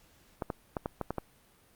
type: clicks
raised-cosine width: 1 ms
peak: -18 dBFS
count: 7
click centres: 0.422 / 0.502 / 0.768 / 0.859 / 1.013 / 1.106 / 1.183 s
effects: pink hiss -63 dBFS RMS until 1.75 s + Opus 48 kbps